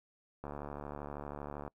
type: click train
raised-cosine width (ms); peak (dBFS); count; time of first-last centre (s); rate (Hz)
1; -28; 91; 0.44-1.678; 72.7
effects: noise-tail reverb RT60 0.1 s tail -25 dB re dry